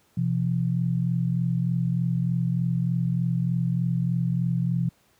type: tone pair together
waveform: sine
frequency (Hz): 127.19 / 170.5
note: C3 / F3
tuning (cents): -49 / -41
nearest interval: perfect fourth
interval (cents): 508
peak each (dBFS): -24 / -24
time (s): 0.17-4.89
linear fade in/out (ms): 5
effects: pink hiss -63 dBFS RMS until 5.19 s + high-pass 80 Hz 12 dB/octave